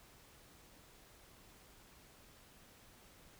silence, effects pink hiss -62 dBFS RMS until 3.39 s

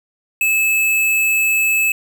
square tone, 2605 Hz, E7, 21 cents flat, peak -14 dBFS, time 0.41-1.92 s, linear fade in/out 2 ms, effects none

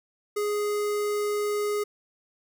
square tone with notch filter, 415.3 Hz, G#4, in tune, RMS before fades -27 dBFS, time 0.36-1.84 s, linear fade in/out 10 ms, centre 3200 Hz, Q 1.7, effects none

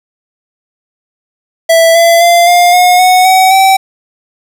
square tone with pitch steps, 660 / 674.6 / 689.6 / 704.9 / 720.6 / 736.6 / 752.9 / 769.6 Hz, E5 / E5 / F5 / F5 / F#5 / F#5 / F#5 / G5, +2 / +40 / -22 / +16 / -46 / -8 / +30 / -32 cents, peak -4 dBFS, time 1.69-3.77 s, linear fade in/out 10 ms, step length 260 ms, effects 7-bit

